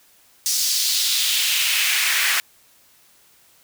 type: noise with high-pass filter sweep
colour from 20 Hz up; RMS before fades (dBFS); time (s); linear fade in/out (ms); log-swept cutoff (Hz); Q
pink; -20; 0.46-2.4; 0; 5500 to 1700; 2.1
effects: white hiss -55 dBFS RMS until 3.63 s